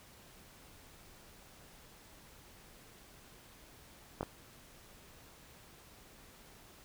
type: clicks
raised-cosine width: 1 ms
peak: -21 / -23 dBFS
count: 2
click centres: 4.209 / 4.23 s
effects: pink hiss -58 dBFS RMS until 6.84 s